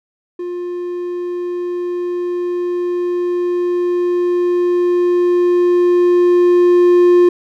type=tone with level ramp; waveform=triangle; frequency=353.5 Hz; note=F4; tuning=21 cents sharp; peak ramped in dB=-19 to -4 dBFS; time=0.39-7.29 s; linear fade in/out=5 ms; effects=none